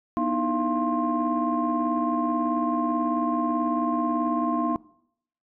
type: tone cluster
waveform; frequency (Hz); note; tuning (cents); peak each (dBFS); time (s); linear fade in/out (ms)
sine; 242.7 / 307.4 / 325.7 / 686 / 1058; B3 / D#4 / E4 / F5 / C6; -30 / -21 / -21 / -31 / +19; -27 / -27 / -34 / -30 / -27; 0.17-4.76; 0
effects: noise-tail reverb RT60 0.7 s tail -21 dB re dry + tanh soft clip ceiling -13 dBFS